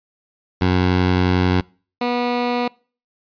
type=tone pair in turn; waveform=15% pulse; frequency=91.2 / 243.5 Hz; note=F#2 / B3; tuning=-24 / -24 cents; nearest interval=octave + perfect fourth; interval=1700 cents; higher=second; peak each=-8 / -12 dBFS; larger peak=first; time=0.61-1.61 / 2.01-2.68 s; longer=first; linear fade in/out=5 ms; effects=noise-tail reverb RT60 0.4 s tail -25 dB re dry + resampled to 11025 Hz